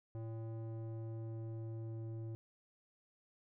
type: tone with low-pass filter sweep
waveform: square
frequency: 112.7 Hz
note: A2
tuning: 42 cents sharp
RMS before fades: -44 dBFS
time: 0.15-2.35 s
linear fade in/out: 0 ms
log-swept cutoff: 630 to 390 Hz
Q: 0.96
effects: none